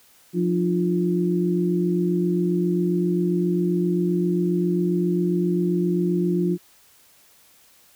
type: tone cluster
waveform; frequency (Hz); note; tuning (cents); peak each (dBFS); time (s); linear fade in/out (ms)
sine; 176.8 / 303.8 / 351.3; F3 / D#4 / F4; +22 / -41 / +10; -21 / -28 / -23; 0.33-6.58; 50
effects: white hiss -55 dBFS RMS until 7.95 s